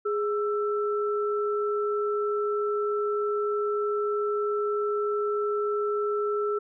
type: tone pair together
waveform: sine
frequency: 415.3 / 1328.4 Hz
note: G#4 / E6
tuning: 0 / +13 cents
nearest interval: octave + minor sixth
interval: 2013 cents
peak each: -25 / -31 dBFS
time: 0.05-6.59 s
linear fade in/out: 10 ms
effects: none